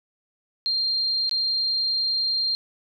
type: tone with dropouts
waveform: sine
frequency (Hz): 4190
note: C8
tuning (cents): +2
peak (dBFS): -21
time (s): 0.66-2.55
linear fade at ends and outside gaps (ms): 0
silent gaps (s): 1.294-1.312
effects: none